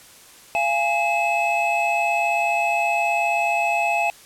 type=tone cluster; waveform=triangle; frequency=687 / 826 / 2586 Hz; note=F5 / G#5 / E7; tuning=-29 / -10 / -34 cents; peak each=-21 dBFS; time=0.55-4.1 s; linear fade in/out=0 ms; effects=white hiss -47 dBFS RMS until 4.25 s + low-pass 12000 Hz 12 dB/octave